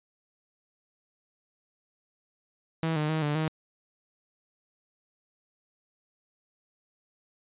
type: tone with pitch steps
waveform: sawtooth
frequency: 162.2 / 151.8 / 157.8 / 147.7 / 157.3 Hz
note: E3 / D#3 / D#3 / D3 / D#3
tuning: -28 / -42 / +25 / +10 / +19 cents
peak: -22 dBFS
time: 2.83-3.48 s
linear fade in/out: 0 ms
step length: 130 ms
effects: resampled to 8000 Hz